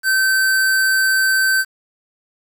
square tone, 1544 Hz, G6, 27 cents flat, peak -14 dBFS, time 0.03-1.65 s, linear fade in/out 50 ms, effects 7-bit

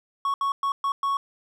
triangle tone bursts at uneven times, 1108.7 Hz, C#6, in tune, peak -20 dBFS, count 5, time 0.25-0.34 / 0.41-0.52 / 0.63-0.72 / 0.84-0.92 / 1.03-1.17 s, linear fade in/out 2 ms, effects none

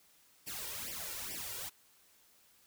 white noise with flanger, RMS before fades -42 dBFS, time 0.46-1.7 s, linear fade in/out 20 ms, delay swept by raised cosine 0.37 to 2.17 ms, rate 2.3 Hz, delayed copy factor +1, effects white hiss -66 dBFS RMS until 2.66 s

